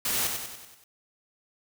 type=noise with echo; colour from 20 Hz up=white; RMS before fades=-28 dBFS; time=0.05-0.27 s; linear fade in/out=2 ms; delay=95 ms; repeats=6; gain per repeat=-5 dB; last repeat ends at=0.84 s; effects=none